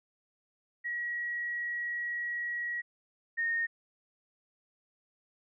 sine tone pair in turn, 1912 / 1845.3 Hz, A#6 / A#6, +43 / -18 cents, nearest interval minor second, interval 61 cents, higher first, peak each -32 / -28 dBFS, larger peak second, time 0.84-2.82 / 3.37-3.67 s, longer first, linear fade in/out 20 ms, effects none

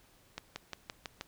accelerating click train, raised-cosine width 0.2 ms, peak -21 dBFS, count 6, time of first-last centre 0.38-1.211 s, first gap 180 ms, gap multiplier 0.96, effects pink hiss -64 dBFS RMS until 1.27 s

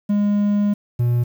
triangle tone pair in turn, 205.2 / 120.65 Hz, G#3 / B2, -21 / -40 cents, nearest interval major sixth, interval 919 cents, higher first, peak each -13 dBFS, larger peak neither, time 0.09-0.74 / 0.99-1.24 s, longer first, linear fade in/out 10 ms, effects 8-bit

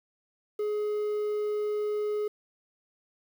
triangle tone with quantisation, 420.1 Hz, G#4, 20 cents sharp, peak -25 dBFS, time 0.59-2.28 s, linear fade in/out 5 ms, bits 9, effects none

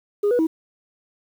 sine tone with pitch steps, 410.6 / 487.6 / 321.4 Hz, G#4 / B4 / E4, -20 / -22 / -44 cents, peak -14 dBFS, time 0.23-0.47 s, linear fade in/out 10 ms, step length 80 ms, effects tanh soft clip ceiling -14 dBFS + 8-bit

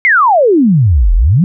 sine exponential two-way sweep, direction down then up, 2202 to 38 to 196.8 Hz, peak -5 dBFS, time 0.05-1.44 s, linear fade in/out 0 ms, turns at 1.14 s, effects none

